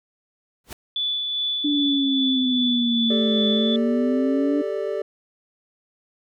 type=noise with exponential growth; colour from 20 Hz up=pink; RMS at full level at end=-30 dBFS; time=0.64-0.73 s; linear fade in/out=2 ms; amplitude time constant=18 ms
type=tone with tremolo; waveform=sine; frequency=3466 Hz; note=A7; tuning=27 cents flat; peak=-21 dBFS; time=0.96-3.76 s; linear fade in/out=2 ms; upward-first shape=sine; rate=2.5 Hz; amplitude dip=30%
type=exponential two-way sweep; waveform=sine; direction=down then up; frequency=293.7 to 213.1 to 293.7 Hz; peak=-19 dBFS; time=1.64-4.62 s; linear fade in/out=10 ms; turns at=3.48 s
type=chord; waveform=triangle; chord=G suspended second; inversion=none; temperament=equal; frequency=392 / 440 / 587.3 Hz; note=G4 / A4 / D5; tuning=0 / 0 / 0 cents; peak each=-26 dBFS; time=3.1-5.02 s; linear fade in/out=5 ms
effects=none